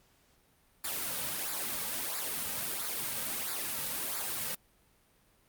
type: noise with flanger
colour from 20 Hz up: white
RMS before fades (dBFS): -35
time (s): 0.84-4.55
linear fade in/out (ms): 5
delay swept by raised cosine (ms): 0.33 to 2.93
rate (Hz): 1.5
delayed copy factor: -0.6
effects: pink hiss -67 dBFS RMS until 5.48 s + Opus 48 kbps